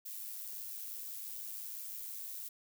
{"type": "noise with amplitude modulation", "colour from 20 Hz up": "violet", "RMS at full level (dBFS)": -42, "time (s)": [0.05, 2.49], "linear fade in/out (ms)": 10, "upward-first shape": "sine", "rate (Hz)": 106, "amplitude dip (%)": 45, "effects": []}